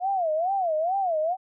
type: tone with vibrato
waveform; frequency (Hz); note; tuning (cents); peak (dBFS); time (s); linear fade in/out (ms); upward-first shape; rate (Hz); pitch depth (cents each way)
sine; 698.5; F5; 0; -22; 0-1.37; 50; sine; 2.3; 220
effects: none